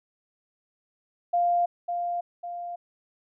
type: tone with echo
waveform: sine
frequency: 698.5 Hz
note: F5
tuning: in tune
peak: -20 dBFS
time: 1.33-1.66 s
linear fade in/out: 10 ms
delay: 550 ms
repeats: 2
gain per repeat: -6 dB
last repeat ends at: 2.76 s
effects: none